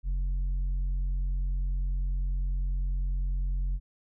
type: tone with tanh clipping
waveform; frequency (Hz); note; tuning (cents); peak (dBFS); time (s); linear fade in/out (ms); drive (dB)
triangle; 45; F#1; -47; -27; 0.03-3.8; 50; 9
effects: none